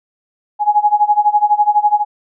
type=tone with tremolo; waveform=sine; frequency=835 Hz; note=G#5; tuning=9 cents sharp; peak=-6 dBFS; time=0.59-2.05 s; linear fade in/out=50 ms; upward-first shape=sine; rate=12 Hz; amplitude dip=90%; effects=none